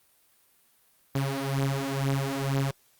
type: beating tone pair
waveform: sawtooth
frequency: 135.8 / 137.9 Hz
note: C#3 / C#3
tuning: -35 / -9 cents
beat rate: 2.1 Hz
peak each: -25 dBFS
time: 1.15-2.71 s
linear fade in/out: 5 ms
effects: white hiss -64 dBFS RMS until 2.99 s + Opus 32 kbps